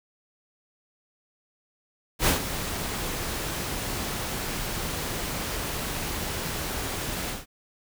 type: noise with ADSR envelope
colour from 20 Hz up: pink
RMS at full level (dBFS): -20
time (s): 2.19-7.46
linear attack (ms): 79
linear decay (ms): 120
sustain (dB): -11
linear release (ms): 170
effects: none